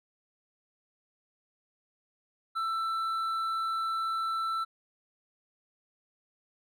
triangle tone with hard clipping, 1331 Hz, E6, 16 cents sharp, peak -30 dBFS, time 2.55-4.65 s, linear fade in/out 20 ms, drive 8 dB, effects none

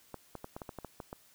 clicks, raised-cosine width 1 ms, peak -27 dBFS, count 10, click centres 0.143 / 0.353 / 0.444 / 0.565 / 0.618 / 0.692 / 0.787 / 0.847 / 1.002 / 1.129 s, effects white hiss -63 dBFS RMS until 1.34 s

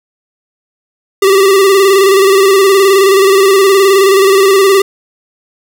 square tone with vibrato, 390 Hz, G4, 9 cents flat, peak -5 dBFS, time 1.22-4.82 s, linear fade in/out 5 ms, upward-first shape square, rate 19 Hz, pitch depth 43 cents each way, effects none

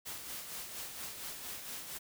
white noise with tremolo, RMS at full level -42 dBFS, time 0.05-1.99 s, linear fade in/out 20 ms, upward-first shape sine, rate 4.3 Hz, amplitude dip 45%, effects none

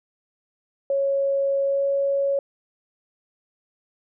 sine tone with pitch glide, 552 to 555.5 Hz, C#5 to C#5, -7 to +4 cents, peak -19 dBFS, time 0.9-2.39 s, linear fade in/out 2 ms, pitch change +11 cents, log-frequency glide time 1.64-1.84 s, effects none

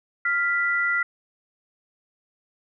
sine tone pair together, 1396.9 / 1977.3 Hz, F6 / B6, 0 / +2 cents, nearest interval tritone, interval 602 cents, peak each -23 dBFS, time 0.25-1.03 s, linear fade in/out 5 ms, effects none

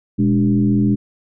sine tone with frequency modulation, 205.6 Hz, G#3, 17 cents flat, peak -12 dBFS, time 0.18-0.96 s, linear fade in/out 20 ms, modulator 85.3 Hz, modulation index 1.1, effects none

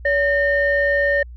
sine tone pair together, 568.1 / 1824 Hz, C#5 / A#6, +42 / -38 cents, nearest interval octave + minor sixth, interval 2020 cents, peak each -17 dBFS, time 0.05-1.23 s, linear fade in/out 5 ms, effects tanh soft clip ceiling -8 dBFS + added 60 Hz sine -34 dBFS peak until 1.36 s

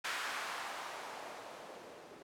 violet noise with low-pass filter sweep, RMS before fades -44 dBFS, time 0.04-2.23 s, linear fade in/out 10 ms, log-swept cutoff 1500 to 390 Hz, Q 1.3, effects none

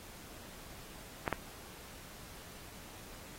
clicks, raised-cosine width 0.5 ms, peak -17 dBFS, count 2, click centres 1.278 / 1.327 s, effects pink hiss -52 dBFS RMS until 3.38 s + AAC 48 kbps

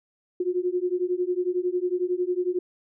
sine beating tone pair, 354.7 / 365.7 Hz, F4 / F#4, +27 / -20 cents, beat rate 11 Hz, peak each -26 dBFS, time 0.4-2.59 s, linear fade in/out 5 ms, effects none

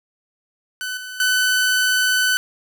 sawtooth tone with level steps, 1505 Hz, F#6, 29 cents sharp, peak -21 / -27 / -12 dBFS, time 0.81-2.37 s, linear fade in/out 0 ms, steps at 0.97 / 1.2 s, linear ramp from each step 2 ms, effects none

